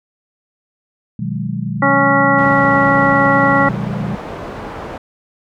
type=chord; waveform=sine; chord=G# minor seventh; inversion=first; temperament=equal; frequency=123.47 / 155.56 / 185 / 207.7 Hz; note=B2 / D#3 / F#3 / G#3; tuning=0 / 0 / 0 / 0 cents; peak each=-24 dBFS; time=1.19-4.15 s; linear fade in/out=5 ms
type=harmonic tone; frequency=277.2 Hz; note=C#4; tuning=in tune; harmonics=1 / 2 / 3 / 4 / 5 / 7; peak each=-17 / -17 / -17 / -17 / -17 / -17 dBFS; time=1.82-3.69 s; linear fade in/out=5 ms
type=low-pass noise; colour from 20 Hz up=white; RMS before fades=-28 dBFS; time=2.38-4.98 s; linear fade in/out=5 ms; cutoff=840 Hz; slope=12 dB/octave
effects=none